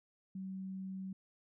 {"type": "tone", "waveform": "sine", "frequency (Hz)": 190.1, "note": "F#3", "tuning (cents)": 47, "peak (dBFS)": -40, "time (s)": [0.35, 1.13], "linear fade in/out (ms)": 5, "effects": []}